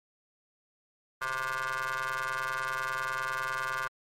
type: ring-modulated tone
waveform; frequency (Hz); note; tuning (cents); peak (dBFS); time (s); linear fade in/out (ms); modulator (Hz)
25% pulse; 130; C3; -11; -24; 1.21-3.88; 10; 1310
effects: MP3 64 kbps